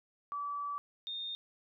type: tone pair in turn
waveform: sine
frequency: 1152 / 3657 Hz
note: D6 / A#7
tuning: -34 / -34 cents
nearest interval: octave + minor sixth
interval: 2000 cents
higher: second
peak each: -35 / -37 dBFS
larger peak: first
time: 0.32-0.78 / 1.07-1.35 s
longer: first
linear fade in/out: 0 ms
effects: none